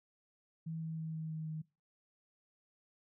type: tone with pitch steps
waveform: sine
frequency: 161.9 / 160.87 / 159.86 / 158.84 / 157.84 / 156.84 Hz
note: E3 / E3 / D#3 / D#3 / D#3 / D#3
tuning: -31 / -42 / +47 / +36 / +25 / +14 cents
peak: -38 dBFS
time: 0.66-1.62 s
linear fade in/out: 10 ms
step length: 160 ms
effects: noise-tail reverb RT60 0.3 s tail -23 dB re dry